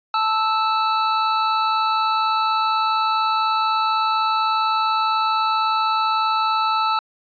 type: tone pair together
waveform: square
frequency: 878.2 / 1314 Hz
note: A5 / E6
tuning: -4 / -6 cents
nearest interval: perfect fifth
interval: 698 cents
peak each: -22 / -20 dBFS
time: 0.14-6.99 s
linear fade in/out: 2 ms
effects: resampled to 11025 Hz